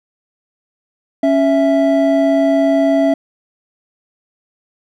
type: tone pair together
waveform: triangle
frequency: 277.2 / 659.3 Hz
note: C#4 / E5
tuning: 0 / 0 cents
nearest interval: octave + minor third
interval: 1500 cents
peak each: -11 dBFS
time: 1.23-3.14 s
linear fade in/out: 5 ms
effects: none